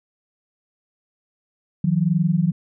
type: tone pair together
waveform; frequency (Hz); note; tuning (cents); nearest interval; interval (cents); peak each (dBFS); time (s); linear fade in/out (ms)
sine; 159.2 / 180.76; D#3 / F#3; +40 / -40; major second; 220; -19 / -19; 1.84-2.52; 5
effects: none